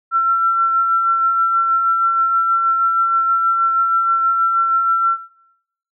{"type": "tone with tremolo", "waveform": "sine", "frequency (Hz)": 1351, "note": "E6", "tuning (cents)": 42, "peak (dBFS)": -11, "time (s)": [0.11, 5.18], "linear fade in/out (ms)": 50, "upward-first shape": "sine", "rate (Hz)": 6.3, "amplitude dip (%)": 30, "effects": ["noise-tail reverb RT60 0.8 s tail -18 dB re dry"]}